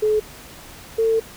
sine tone pair in turn, 428.1 / 449.2 Hz, A4 / A4, -47 / +36 cents, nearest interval minor second, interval 83 cents, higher second, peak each -15 dBFS, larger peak neither, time 0.02-0.2 / 0.98-1.2 s, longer second, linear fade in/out 10 ms, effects pink hiss -41 dBFS RMS until 1.36 s

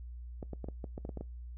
clicks, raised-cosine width 2 ms, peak -27 dBFS, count 10, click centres 0.428 / 0.533 / 0.643 / 0.686 / 0.842 / 0.979 / 1.051 / 1.092 / 1.173 / 1.21 s, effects noise-tail reverb RT60 0.2 s tail -23 dB re dry + added 60 Hz sine -42 dBFS peak until 1.57 s

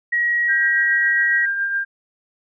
sine tone, 1904 Hz, A#6, 36 cents sharp, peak -16 dBFS, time 0.12-1.46 s, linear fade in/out 10 ms
sine tone with tremolo, 1597 Hz, G6, 32 cents sharp, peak -17 dBFS, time 0.48-1.85 s, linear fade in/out 20 ms, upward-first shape triangle, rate 7.2 Hz, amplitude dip 45%
effects none

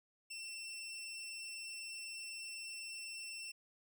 20% pulse tone, 2696 Hz, E7, 38 cents sharp, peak -40 dBFS, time 0.3-3.52 s, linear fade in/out 10 ms, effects none

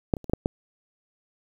clicks, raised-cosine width 2 ms, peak -7 / -22 / -29 / -17 / -7 / -9 dBFS, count 6, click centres 0.138 / 0.168 / 0.243 / 0.297 / 0.335 / 0.459 s, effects 8-bit

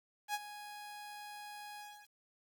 sawtooth tone with ADSR envelope, 830.6 Hz, G#5, in tune, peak -29 dBFS, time 0.28-2.11 s, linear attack 61 ms, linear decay 39 ms, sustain -14 dB, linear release 310 ms, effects 10-bit

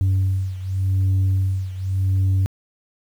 sine beating tone pair, 95 / 95.87 Hz, F#2 / G2, +46 / -38 cents, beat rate 0.87 Hz, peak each -17 / -20 dBFS, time 0.01-2.46 s, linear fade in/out 0 ms, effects tanh soft clip ceiling -14 dBFS + 8-bit

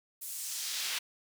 brown noise with high-pass filter sweep, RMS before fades -37 dBFS, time 0.21-0.99 s, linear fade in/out 10 ms, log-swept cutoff 11000 to 2700 Hz, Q 1.1, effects none

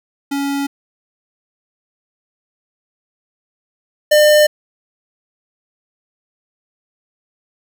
square tone pair in turn, 280 / 601.8 Hz, C#4 / D5, +18 / +42 cents, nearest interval octave + minor second, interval 1324 cents, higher second, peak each -18 / -8 dBFS, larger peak second, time 0.31-0.67 / 4.11-4.47 s, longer neither, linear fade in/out 10 ms, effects none

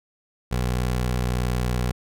20% pulse tone with pitch glide, 61.74 to 61.35 Hz, B1 to B1, 0 to -11 cents, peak -17 dBFS, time 0.51-1.92 s, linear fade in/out 10 ms, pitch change -11 cents, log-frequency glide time 1.14-1.44 s, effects none

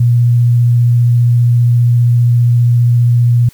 sine tone with vibrato, 120 Hz, B2, 49 cents flat, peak -6 dBFS, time 0-3.49 s, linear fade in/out 5 ms, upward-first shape sine, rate 15 Hz, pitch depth 10 cents each way, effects white hiss -45 dBFS RMS until 3.53 s

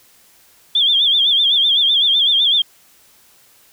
sine tone with vibrato, 3381 Hz, G#7, 30 cents sharp, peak -11 dBFS, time 0.75-2.62 s, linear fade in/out 5 ms, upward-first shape sine, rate 7.9 Hz, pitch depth 110 cents each way, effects white hiss -51 dBFS RMS until 3.72 s

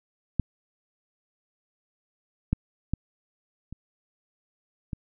clicks, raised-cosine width 5 ms, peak -10 / -10 / -13 / -26 / -19 dBFS, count 5, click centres 0.397 / 2.53 / 2.936 / 3.726 / 4.932 s, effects none

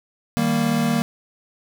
square chord, Eb major, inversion none, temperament equal, 155.56 / 196 / 233.1 Hz, Eb3 / G3 / Bb3, 0 / 0 / 0 cents, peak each -25 / -25 / -21 dBFS, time 0.37-1.02 s, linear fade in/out 0 ms, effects none

